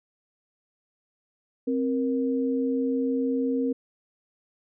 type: tone pair together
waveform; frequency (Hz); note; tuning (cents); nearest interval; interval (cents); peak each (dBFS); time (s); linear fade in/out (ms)
sine; 263.7 / 469.9; C4 / A#4; +14 / +14; minor seventh; 1000; -24 / -28; 1.67-3.73; 10
effects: none